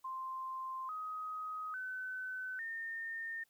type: tone with pitch steps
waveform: sine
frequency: 1046.5 / 1259 / 1514.6 / 1822.1 Hz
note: C6 / D#6 / F#6 / A#6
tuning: 0 / +20 / +40 / -40 cents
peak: -39 dBFS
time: 0.04-3.44 s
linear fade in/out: 10 ms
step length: 850 ms
effects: white hiss -75 dBFS RMS until 3.49 s